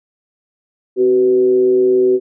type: tone with frequency modulation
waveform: sine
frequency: 377.7 Hz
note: F#4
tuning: 36 cents sharp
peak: -9 dBFS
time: 0.96-2.2 s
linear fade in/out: 50 ms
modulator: 117 Hz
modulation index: 0.4
effects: none